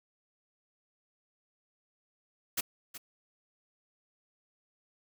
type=noise with echo; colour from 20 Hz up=white; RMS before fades=-31 dBFS; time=2.57-2.61 s; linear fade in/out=10 ms; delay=370 ms; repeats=1; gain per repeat=-13 dB; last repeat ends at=2.98 s; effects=none